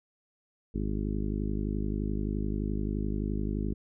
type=harmonic tone; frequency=51.6 Hz; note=G#1; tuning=10 cents flat; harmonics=1 / 2 / 3 / 4 / 5 / 6 / 7 / 8; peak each=-32 / -37 / -38 / -35 / -39 / -39 / -42 / -44 dBFS; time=0.74-3.74 s; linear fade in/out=10 ms; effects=none